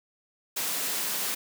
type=high-pass noise; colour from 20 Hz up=white; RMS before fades=-30 dBFS; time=0.56-1.35 s; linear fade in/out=10 ms; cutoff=160 Hz; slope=24 dB/octave; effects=none